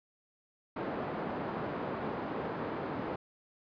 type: band-pass noise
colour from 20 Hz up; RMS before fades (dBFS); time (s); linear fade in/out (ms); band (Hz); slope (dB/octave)
pink; -37; 0.76-3.16; 5; 200 to 1100; 12
effects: resampled to 11025 Hz